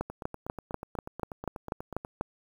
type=two click trains; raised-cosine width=1 ms; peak=-16 / -24 dBFS; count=10 / 17; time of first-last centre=0.01-2.21 / 0.1-2.049 s; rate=4.09 / 8.21 Hz; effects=8-bit